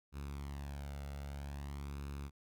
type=tone with flanger; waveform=sawtooth; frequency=70.6 Hz; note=C#2; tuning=32 cents sharp; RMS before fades=-44 dBFS; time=0.12-2.31 s; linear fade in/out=50 ms; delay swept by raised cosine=0.77 to 1.45 ms; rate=0.51 Hz; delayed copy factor=+0.6; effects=none